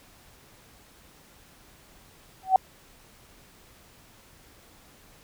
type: tone with exponential growth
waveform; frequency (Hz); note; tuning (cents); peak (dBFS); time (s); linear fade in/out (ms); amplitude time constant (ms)
sine; 757; F#5; +39; -10; 2.43-2.56; 2; 27
effects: pink hiss -55 dBFS RMS until 5.23 s